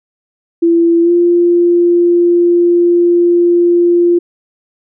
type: tone with pitch glide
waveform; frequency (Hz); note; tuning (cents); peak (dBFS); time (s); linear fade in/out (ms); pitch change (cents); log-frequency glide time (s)
sine; 337.1 to 347.2; E4 to F4; +39 to -10; -6; 0.62-4.19; 10; +51; 1.02-1.11
effects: none